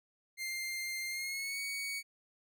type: tone with pitch glide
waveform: sawtooth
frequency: 2102 to 2240 Hz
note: C7 to C#7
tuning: +7 to +18 cents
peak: -33 dBFS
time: 0.37-2.03 s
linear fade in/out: 50 ms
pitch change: +111 cents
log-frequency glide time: 1.09-1.6 s
effects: none